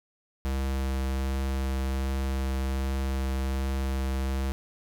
square tone with vibrato, 66.6 Hz, C2, 31 cents sharp, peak -27 dBFS, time 0.45-4.52 s, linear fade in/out 0 ms, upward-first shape triangle, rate 1.3 Hz, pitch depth 11 cents each way, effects none

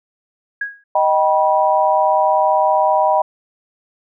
sine tone with exponential decay, 1649 Hz, G#6, 13 cents flat, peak -16 dBFS, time 0.61-0.84 s, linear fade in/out 5 ms, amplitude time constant 49 ms
sine chord, Eb augmented, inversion none, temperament just, 622.3 / 777.8 / 972.3 Hz, Eb5 / G5 / B5, 0 / -14 / -27 cents, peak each -16 dBFS, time 0.95-3.22 s, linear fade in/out 5 ms
effects none

